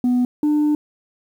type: tone pair in turn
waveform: sine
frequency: 247.4 / 298.8 Hz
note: B3 / D4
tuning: +3 / +30 cents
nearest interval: minor third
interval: 327 cents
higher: second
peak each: -12 dBFS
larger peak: neither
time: 0.04-0.25 / 0.43-0.75 s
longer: second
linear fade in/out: 2 ms
effects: tanh soft clip ceiling -13 dBFS + 8-bit